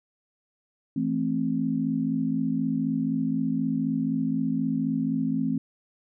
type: chord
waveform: sine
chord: A minor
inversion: second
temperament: just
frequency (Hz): 165 / 220 / 264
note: E3 / A3 / C4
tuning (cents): +2 / 0 / +16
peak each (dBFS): -30 / -28 / -26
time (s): 0.96-5.58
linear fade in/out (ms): 5
effects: none